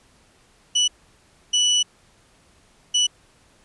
30% pulse tone bursts at uneven times, 2960 Hz, F#7, in tune, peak -13 dBFS, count 3, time 0.75-0.88 / 1.53-1.83 / 2.94-3.07 s, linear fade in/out 10 ms, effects pink hiss -57 dBFS RMS until 3.64 s + resampled to 24000 Hz

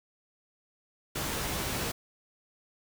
pink noise with comb filter, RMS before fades -33 dBFS, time 1.15-1.92 s, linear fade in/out 10 ms, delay 15 ms, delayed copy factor +0.55, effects none

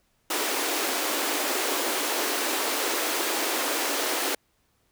pink high-pass noise, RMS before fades -27 dBFS, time 0.3-4.35 s, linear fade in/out 5 ms, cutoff 280 Hz, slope 48 dB/octave, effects pink hiss -69 dBFS RMS until 4.91 s

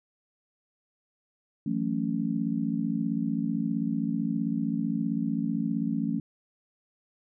sine chord, F# minor seventh, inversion third, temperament just, 166.5 / 185 / 222 / 277.5 Hz, E3 / F#3 / A3 / C#4, +18 / 0 / +16 / +2 cents, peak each -33 / -34 / -29 / -31 dBFS, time 1.66-6.2 s, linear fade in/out 5 ms, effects none

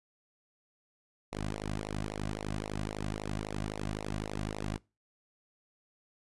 sawtooth tone with flanger, 51.91 Hz, G#1, in tune, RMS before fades -37 dBFS, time 1.32-4.78 s, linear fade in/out 10 ms, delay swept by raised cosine 0.61 to 2.31 ms, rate 3.7 Hz, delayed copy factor -0.95, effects noise-tail reverb RT60 0.3 s tail -25 dB re dry + resampled to 24000 Hz

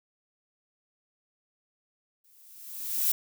violet noise with exponential growth, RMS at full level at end -23 dBFS, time 2.24-3.12 s, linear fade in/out 5 ms, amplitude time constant 190 ms, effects none

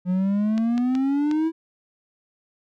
triangle exponential sweep, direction up, 178.3 to 329.6 Hz, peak -17 dBFS, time 0.05-1.52 s, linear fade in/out 50 ms
clicks, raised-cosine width 0.2 ms, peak -18 dBFS, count 4, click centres 0.579 / 0.779 / 0.952 / 1.313 s
effects none

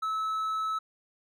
sine tone with hard clipping, 1300 Hz, E6, 24 cents flat, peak -29 dBFS, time 0.02-0.79 s, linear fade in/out 10 ms, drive 3 dB, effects none

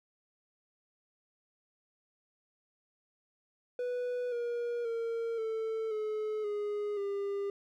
triangle tone with pitch steps, 493 / 476.2 / 460 / 444.3 / 429.2 / 414.6 / 400.4 Hz, B4 / A#4 / A#4 / A4 / A4 / G#4 / G4, -3 / +37 / -23 / +17 / -43 / -3 / +37 cents, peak -30 dBFS, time 3.79-7.5 s, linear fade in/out 2 ms, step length 530 ms, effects none

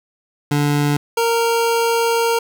25% pulse tone pair in turn, 145.8 / 462.9 Hz, D3 / A#4, -12 / -12 cents, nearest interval octave + minor sixth, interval 2000 cents, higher second, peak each -11 dBFS, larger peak neither, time 0.51-0.97 / 1.17-2.39 s, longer second, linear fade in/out 5 ms, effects none

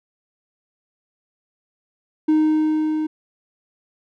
triangle tone with level ramp, 310 Hz, D#4, 6 cents flat, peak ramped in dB -10 to -18 dBFS, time 2.28-3.07 s, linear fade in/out 10 ms, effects tanh soft clip ceiling -6 dBFS

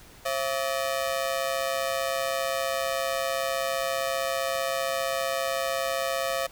sawtooth ring-modulated tone, 605 Hz, D#5, 49 cents flat, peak -19 dBFS, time 0.25-6.47 s, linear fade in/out 10 ms, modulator 67.7 Hz, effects pink hiss -51 dBFS RMS until 6.51 s

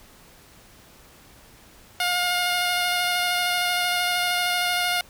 10% pulse tone with vibrato, 713 Hz, F5, 36 cents sharp, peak -13 dBFS, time 2-5.01 s, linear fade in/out 2 ms, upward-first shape square, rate 13 Hz, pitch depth 11 cents each way, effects pink hiss -51 dBFS RMS until 5.09 s

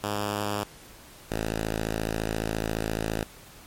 5% pulse tone pair in turn, 103.3 / 54.48 Hz, G#2 / A1, -9 / -16 cents, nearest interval major seventh, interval 1107 cents, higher first, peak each -16 dBFS, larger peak neither, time 0.03-0.64 / 1.3-3.24 s, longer second, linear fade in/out 10 ms, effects pink hiss -49 dBFS RMS until 3.66 s + MP3 64 kbps

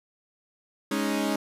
sawtooth chord, Ab suspended fourth, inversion none, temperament equal, 207.7 / 277.2 / 311.1 Hz, Ab3 / Db4 / Eb4, 0 / 0 / 0 cents, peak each -25 / -25 / -26 dBFS, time 0.91-1.36 s, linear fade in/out 5 ms, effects resampled to 32000 Hz

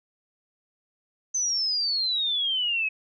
sine exponential sweep, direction down, 6200 to 2538 Hz, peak -23 dBFS, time 1.34-2.89 s, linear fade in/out 10 ms, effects none

